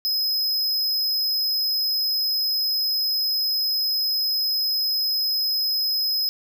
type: tone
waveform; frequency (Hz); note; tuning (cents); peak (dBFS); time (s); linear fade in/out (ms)
square; 5090; D#8; +39; -21; 0.05-6.29; 0
effects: none